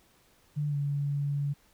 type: tone with pitch glide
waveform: sine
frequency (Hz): 147.6 to 142.82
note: D3 to D3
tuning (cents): +9 to -48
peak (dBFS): -27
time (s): 0.56-1.54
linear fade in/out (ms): 20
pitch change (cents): -57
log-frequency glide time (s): 0.68-0.76
effects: pink hiss -64 dBFS RMS until 1.73 s